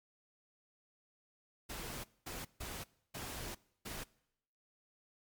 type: noise bursts at uneven times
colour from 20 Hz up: pink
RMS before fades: -44 dBFS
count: 5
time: 1.69-2.04 / 2.26-2.45 / 2.6-2.84 / 3.14-3.55 / 3.85-4.04 s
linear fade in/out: 10 ms
effects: noise-tail reverb RT60 0.8 s tail -23 dB re dry + MP3 96 kbps